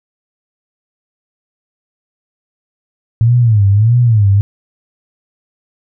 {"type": "tone with vibrato", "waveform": "sine", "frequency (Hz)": 110, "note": "A2", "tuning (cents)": 0, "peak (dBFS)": -6, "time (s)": [3.21, 4.41], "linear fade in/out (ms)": 0, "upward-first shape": "sine", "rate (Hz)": 1.6, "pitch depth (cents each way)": 190, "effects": []}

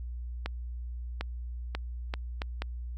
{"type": "accelerating click train", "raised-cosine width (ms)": 0.3, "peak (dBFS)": -17, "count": 6, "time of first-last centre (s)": [0.46, 2.62], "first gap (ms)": 750, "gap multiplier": 0.72, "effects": ["added 60 Hz sine -35 dBFS peak until 2.97 s"]}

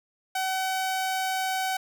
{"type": "tone", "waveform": "sawtooth", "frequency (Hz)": 757, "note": "F#5", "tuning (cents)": 39, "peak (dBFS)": -22, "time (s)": [0.35, 1.77], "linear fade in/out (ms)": 5, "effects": []}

